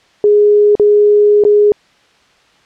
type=tone with dropouts; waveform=sine; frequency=415.3 Hz; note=G#4; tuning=in tune; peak=-5 dBFS; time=0.24-1.72 s; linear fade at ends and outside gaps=1 ms; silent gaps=0.753-0.797 / 1.438-1.45 s; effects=white hiss -50 dBFS RMS until 2.65 s + low-pass 4000 Hz 12 dB/octave